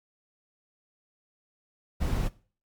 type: noise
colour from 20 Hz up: brown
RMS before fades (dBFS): -27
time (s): 2-2.29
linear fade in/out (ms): 20
effects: noise-tail reverb RT60 0.4 s tail -19 dB re dry + MP3 96 kbps

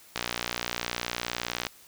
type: click train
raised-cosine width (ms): 0.2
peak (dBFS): -11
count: 91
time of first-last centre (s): 0.16-1.668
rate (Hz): 59.7
effects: white hiss -54 dBFS RMS until 1.87 s

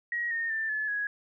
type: tone with pitch steps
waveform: sine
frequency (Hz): 1898 / 1837.6 / 1779.1 / 1722.5 / 1667.6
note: A#6 / A#6 / A6 / A6 / G#6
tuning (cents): +31 / -25 / +19 / -37 / +7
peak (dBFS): -28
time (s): 0.12-1.07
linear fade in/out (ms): 2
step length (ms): 190
effects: none

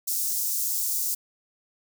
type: high-pass noise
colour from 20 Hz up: white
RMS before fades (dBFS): -27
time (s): 0.07-1.15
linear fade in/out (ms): 10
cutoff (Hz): 5700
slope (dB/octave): 24
effects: none

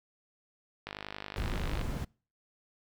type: click train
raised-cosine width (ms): 0.3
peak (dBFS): -22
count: 49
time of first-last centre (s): 0.87-1.813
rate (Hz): 50.9
type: noise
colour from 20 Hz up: brown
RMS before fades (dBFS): -34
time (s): 1.36-2.05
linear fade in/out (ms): 10
effects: noise-tail reverb RT60 0.4 s tail -26 dB re dry

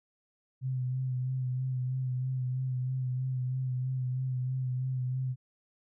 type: tone with vibrato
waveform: sine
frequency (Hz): 128.4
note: C3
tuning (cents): -32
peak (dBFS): -29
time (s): 0.61-5.36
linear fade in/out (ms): 50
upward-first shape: sine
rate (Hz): 3.1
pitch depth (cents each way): 31
effects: none

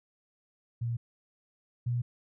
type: tone pair in turn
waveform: sine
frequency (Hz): 117.6 / 120.98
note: A#2 / B2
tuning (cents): +16 / -35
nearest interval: unison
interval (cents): 49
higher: second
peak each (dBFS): -29 / -27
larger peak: second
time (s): 0.81-0.97 / 1.86-2.02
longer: neither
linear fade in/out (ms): 10
effects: none

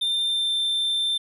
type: tone with pitch glide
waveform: triangle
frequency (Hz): 3593 to 3568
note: A7 to A7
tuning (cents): +36 to +23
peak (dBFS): -20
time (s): 0.01-1.18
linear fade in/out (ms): 10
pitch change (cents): -13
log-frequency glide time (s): 0.23-0.53
effects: none

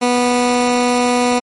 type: tone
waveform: 15% pulse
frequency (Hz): 245.5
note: B3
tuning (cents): -10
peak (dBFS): -6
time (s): 0.01-1.4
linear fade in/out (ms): 20
effects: MP3 48 kbps

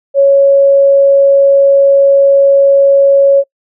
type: tone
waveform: sine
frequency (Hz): 554.4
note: C#5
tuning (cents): 0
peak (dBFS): -3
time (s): 0.14-3.44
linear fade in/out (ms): 50
effects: noise-tail reverb RT60 0.1 s tail -25 dB re dry

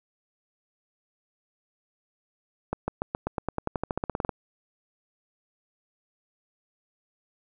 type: accelerating click train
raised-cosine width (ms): 1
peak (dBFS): -13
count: 19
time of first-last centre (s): 2.73-4.293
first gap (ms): 150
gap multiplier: 0.93
effects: none

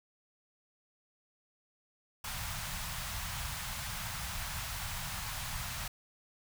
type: band-stop noise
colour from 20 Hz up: pink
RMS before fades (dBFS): -39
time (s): 2.24-5.88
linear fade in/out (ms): 5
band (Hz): 160 to 790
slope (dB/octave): 24
effects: none

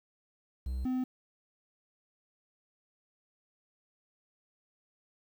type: tone pair in turn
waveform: triangle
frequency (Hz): 63.9 / 255.6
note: C2 / C4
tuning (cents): -40 / -40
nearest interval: 2 octaves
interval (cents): 2400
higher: second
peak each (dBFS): -30 / -27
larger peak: second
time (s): 0.66-0.85 / 0.85-1.04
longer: neither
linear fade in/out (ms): 5
effects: 10-bit

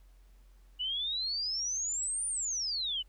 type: exponential two-way sweep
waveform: sine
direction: up then down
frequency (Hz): 2913 to 9397 to 2913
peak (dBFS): -31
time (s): 0.79-3.03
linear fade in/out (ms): 20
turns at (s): 2.27
effects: added 45 Hz sine -55 dBFS peak until 3.08 s + pink hiss -71 dBFS RMS until 3.08 s

